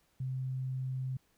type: tone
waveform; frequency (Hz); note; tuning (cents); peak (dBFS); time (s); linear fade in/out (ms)
sine; 130.3; C3; -7; -33; 0.2-1.17; 5
effects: pink hiss -72 dBFS RMS until 1.37 s